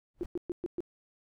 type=noise with exponential growth; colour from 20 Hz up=brown; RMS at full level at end=-39 dBFS; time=0.14-0.26 s; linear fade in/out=5 ms; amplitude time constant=26 ms
type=tone bursts; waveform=sine; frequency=349.8 Hz; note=F4; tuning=3 cents sharp; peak=-30 dBFS; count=5; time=0.21-0.805 s; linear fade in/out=0 ms; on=23 ms; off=120 ms
effects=none